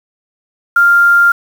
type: tone with quantisation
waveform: sine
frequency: 1396.9 Hz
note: F6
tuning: in tune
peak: -5 dBFS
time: 0.76-1.32 s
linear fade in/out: 5 ms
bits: 5
effects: none